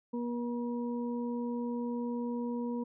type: harmonic tone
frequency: 239.7 Hz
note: A#3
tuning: 48 cents sharp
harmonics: 1 / 2 / 4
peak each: -33 / -39 / -45 dBFS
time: 0.13-2.84 s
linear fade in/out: 10 ms
effects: none